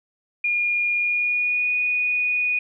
sine tone with pitch glide, 2425 to 2469 Hz, D#7 to D#7, -45 to -14 cents, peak -19 dBFS, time 0.44-2.59 s, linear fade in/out 5 ms, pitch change +31 cents, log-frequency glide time 0.97-1.73 s, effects none

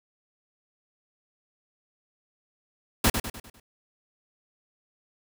pink noise with echo, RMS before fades -20 dBFS, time 3.04-3.1 s, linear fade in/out 5 ms, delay 100 ms, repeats 5, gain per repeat -7 dB, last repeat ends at 3.6 s, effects none

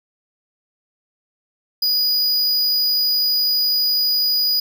square tone, 4924 Hz, D#8, 19 cents flat, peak -16 dBFS, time 1.82-4.6 s, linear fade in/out 5 ms, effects none

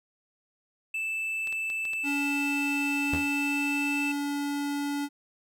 triangle tone, 2639 Hz, E7, 1 cent sharp, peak -27 dBFS, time 0.94-4.12 s, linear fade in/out 5 ms
clicks, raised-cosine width 0.2 ms, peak -26 dBFS, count 5, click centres 1.473 / 1.526 / 1.701 / 1.853 / 1.934 s
square tone with pitch glide, 284.1 to 286.2 Hz, C#4 to D4, +43 to -45 cents, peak -29 dBFS, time 2.03-5.09 s, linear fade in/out 50 ms, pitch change +12 cents, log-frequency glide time 3.1-4.13 s
sawtooth tone with exponential decay, 81.2 Hz, E2, 26 cents flat, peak -23 dBFS, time 3.13-3.31 s, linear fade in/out 0 ms, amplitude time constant 38 ms
effects none

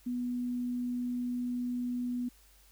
sine tone, 245.6 Hz, B3, 9 cents flat, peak -31 dBFS, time 0.06-2.29 s, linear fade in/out 10 ms, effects added 50 Hz sine -61 dBFS peak until 2.71 s + white hiss -63 dBFS RMS until 2.71 s

